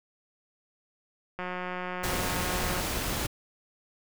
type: click train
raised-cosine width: 0.5 ms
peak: -20 dBFS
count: 256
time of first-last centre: 1.39-2.799 s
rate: 181 Hz
type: noise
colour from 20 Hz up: pink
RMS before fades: -31 dBFS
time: 2.03-3.27 s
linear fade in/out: 10 ms
effects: none